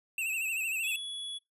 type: tone with vibrato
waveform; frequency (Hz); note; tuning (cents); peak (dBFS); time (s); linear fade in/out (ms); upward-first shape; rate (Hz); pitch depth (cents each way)
square; 2637; E7; 0; -31; 0.18-0.96; 2; triangle; 13; 93
type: tone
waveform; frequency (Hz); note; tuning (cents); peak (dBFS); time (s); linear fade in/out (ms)
square; 3387; G#7; +33; -37; 0.83-1.39; 20
effects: noise-tail reverb RT60 0.2 s tail -24 dB re dry + resampled to 32000 Hz